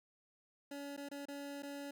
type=tone with dropouts; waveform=25% pulse; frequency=283.3 Hz; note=C#4; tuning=38 cents sharp; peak=-40 dBFS; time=0.71-1.91 s; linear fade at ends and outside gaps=5 ms; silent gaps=0.966-0.975 / 1.088-1.113 / 1.255-1.283 / 1.624-1.631 s; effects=none